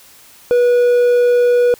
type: tone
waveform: triangle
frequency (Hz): 486.6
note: B4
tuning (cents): -26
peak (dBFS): -7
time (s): 0.51-1.74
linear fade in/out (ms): 0
effects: white hiss -44 dBFS RMS until 1.79 s